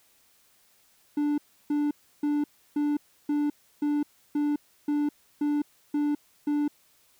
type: tone bursts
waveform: triangle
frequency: 293.6 Hz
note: D4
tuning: in tune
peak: -21 dBFS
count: 11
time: 1.17-6.68 s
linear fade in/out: 5 ms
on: 210 ms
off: 320 ms
effects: white hiss -63 dBFS RMS until 7.19 s